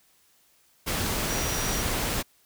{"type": "tone in noise", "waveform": "sine", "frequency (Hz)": 5780, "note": "F#8", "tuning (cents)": -41, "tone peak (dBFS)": -34, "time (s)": [1.29, 1.83], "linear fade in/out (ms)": 20, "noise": "pink", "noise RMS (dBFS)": -28, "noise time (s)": [0.86, 2.23], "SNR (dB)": -9, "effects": ["white hiss -63 dBFS RMS until 2.45 s"]}